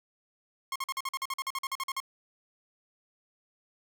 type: tone bursts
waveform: sawtooth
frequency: 1076 Hz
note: C6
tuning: 48 cents sharp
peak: -27 dBFS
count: 16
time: 0.72-2.002 s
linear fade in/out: 2 ms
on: 37 ms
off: 46 ms
effects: none